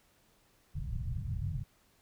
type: low-pass noise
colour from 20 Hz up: white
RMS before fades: -36 dBFS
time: 0.74-1.64 s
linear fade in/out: 20 ms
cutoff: 150 Hz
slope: 48 dB/octave
effects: pink hiss -68 dBFS RMS until 2.01 s